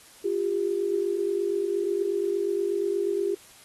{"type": "tone pair together", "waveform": "sine", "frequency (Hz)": [351.3, 399.7], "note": ["F4", "G4"], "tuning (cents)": [10, 34], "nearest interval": "major second", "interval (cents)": 224, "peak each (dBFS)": [-28, -25], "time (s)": [0.24, 3.35], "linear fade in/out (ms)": 10, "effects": ["white hiss -52 dBFS RMS until 3.64 s", "AAC 32 kbps"]}